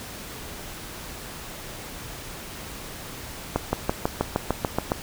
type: accelerating click train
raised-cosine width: 1 ms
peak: -7 dBFS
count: 10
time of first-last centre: 3.56-4.919 s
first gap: 170 ms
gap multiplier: 0.97
effects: pink hiss -38 dBFS RMS until 5.02 s